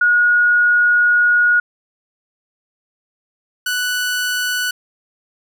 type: tone pair in turn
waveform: sine / sawtooth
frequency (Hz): 1447 / 1483.4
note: F#6 / F#6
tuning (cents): -39 / +4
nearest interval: unison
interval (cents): 43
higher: second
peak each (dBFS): -10 / -14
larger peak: first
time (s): 0.01-1.6 / 3.66-4.71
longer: first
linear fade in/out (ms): 5
effects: none